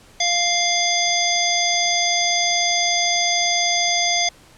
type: harmonic tone with a mistuned harmonic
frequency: 698.5 Hz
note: F5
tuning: in tune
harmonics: 1 / 3 / 5 / 7 / 9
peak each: -23 / -23 / -23 / -23 / -23 dBFS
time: 0.2-4.29 s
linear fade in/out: 5 ms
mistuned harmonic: 5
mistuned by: -29 cents
effects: pink hiss -49 dBFS RMS until 4.57 s + low-pass 10000 Hz 12 dB/octave